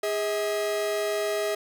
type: tone pair together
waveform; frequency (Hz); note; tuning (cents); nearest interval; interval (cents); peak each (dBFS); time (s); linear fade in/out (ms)
45% pulse; 411.5 / 640.8; G#4 / E5; -16 / -49; minor sixth; 767; -28 / -28; 0.03-1.55; 5
effects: none